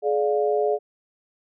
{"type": "chord", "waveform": "sine", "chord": "D diminished", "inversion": "second", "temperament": "just", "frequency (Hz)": [422.9, 587.3, 704.8], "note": ["Ab4", "D5", "F5"], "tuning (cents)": [31, 0, 16], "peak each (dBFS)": [-21, -25, -26], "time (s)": [0.02, 0.79], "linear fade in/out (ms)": 50, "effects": []}